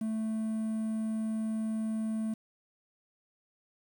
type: tone with quantisation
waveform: triangle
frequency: 220 Hz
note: A3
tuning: in tune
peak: -28 dBFS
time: 0.01-2.34 s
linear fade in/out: 5 ms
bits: 9
effects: none